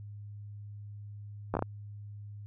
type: slowing click train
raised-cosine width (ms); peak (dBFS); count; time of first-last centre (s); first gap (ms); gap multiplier
1; -16; 5; 1.54-1.624; 12; 1.39
effects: added 103 Hz sine -42 dBFS peak until 2.46 s